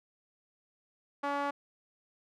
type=tone with band-pass filter; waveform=sawtooth; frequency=283.9 Hz; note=C#4; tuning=41 cents sharp; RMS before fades=-33 dBFS; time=1.23-1.51 s; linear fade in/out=10 ms; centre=1000 Hz; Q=1.7; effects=none